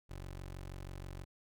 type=tone; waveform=20% pulse; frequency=46.25 Hz; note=F#1; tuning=in tune; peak=-39 dBFS; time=0.09-1.25 s; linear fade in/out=20 ms; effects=none

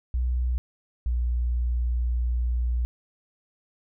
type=tone pair in turn; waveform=sine; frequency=61.74 / 60.23 Hz; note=B1 / B1; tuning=0 / -43 cents; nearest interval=unison; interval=43 cents; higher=first; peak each=-22 dBFS; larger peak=neither; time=0.14-0.58 / 1.06-2.85 s; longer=second; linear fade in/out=0 ms; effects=none

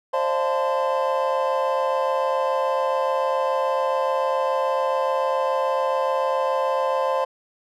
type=tone cluster; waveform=triangle; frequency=530 / 597 / 682 / 878 / 1031 Hz; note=C5 / D5 / F5 / A5 / C6; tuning=+22 / +28 / -41 / -4 / -26 cents; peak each=-21 / -27 / -28 / -26 / -24 dBFS; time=0.13-7.25 s; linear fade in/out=10 ms; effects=none

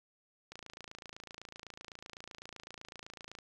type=click train; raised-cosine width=0.2 ms; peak=-29 dBFS; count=81; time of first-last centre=0.52-3.387 s; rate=27.9 Hz; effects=11-bit

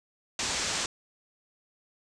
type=low-pass noise; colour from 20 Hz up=white; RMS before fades=-31 dBFS; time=0.39-0.86 s; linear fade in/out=2 ms; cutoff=7900 Hz; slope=48 dB/octave; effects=none

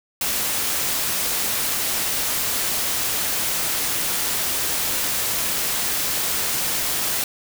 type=noise; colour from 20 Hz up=white; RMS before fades=-23 dBFS; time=0.21-7.24 s; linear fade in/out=2 ms; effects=none

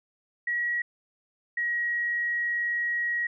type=tone pair in turn; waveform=sine; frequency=1914 / 1900.8 Hz; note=A#6 / A#6; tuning=+45 / +33 cents; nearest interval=unison; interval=12 cents; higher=first; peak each=-25 dBFS; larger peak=neither; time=0.47-0.82 / 1.57-3.27 s; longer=second; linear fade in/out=5 ms; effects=none

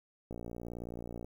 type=click train; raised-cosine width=2 ms; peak=-29 dBFS; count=56; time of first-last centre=0.31-1.245 s; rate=58.8 Hz; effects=10-bit

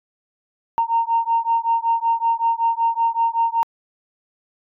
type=beating tone pair; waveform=sine; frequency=918 / 923.3 Hz; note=A#5 / A#5; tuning=-27 / -17 cents; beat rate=5.3 Hz; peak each=-19 dBFS; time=0.78-3.63 s; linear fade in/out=0 ms; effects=tanh soft clip ceiling -9 dBFS

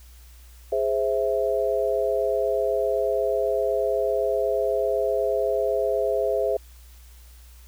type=chord; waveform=sine; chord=Ab augmented; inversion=none; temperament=equal; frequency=415.3 / 523.3 / 659.3 Hz; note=Ab4 / C5 / E5; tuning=0 / 0 / 0 cents; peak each=-25 dBFS; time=0.72-6.57 s; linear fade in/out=5 ms; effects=added 60 Hz sine -45 dBFS peak until 7.67 s + white hiss -55 dBFS RMS until 7.67 s

